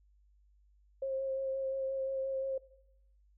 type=tone with vibrato; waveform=sine; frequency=535 Hz; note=C5; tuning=38 cents sharp; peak=-32 dBFS; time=1.02-2.58 s; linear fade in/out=5 ms; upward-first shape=sine; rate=5.7 Hz; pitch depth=16 cents each way; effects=noise-tail reverb RT60 0.8 s tail -19 dB re dry + added 50 Hz sine -63 dBFS peak until 3.37 s